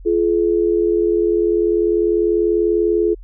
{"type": "tone pair together", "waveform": "sine", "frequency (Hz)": [345, 425.2], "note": ["F4", "G#4"], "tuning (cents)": [-21, 41], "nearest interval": "major third", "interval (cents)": 362, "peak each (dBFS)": -16, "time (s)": [0.05, 3.15], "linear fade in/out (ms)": 20, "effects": ["added 43 Hz sine -34 dBFS peak until 3.23 s"]}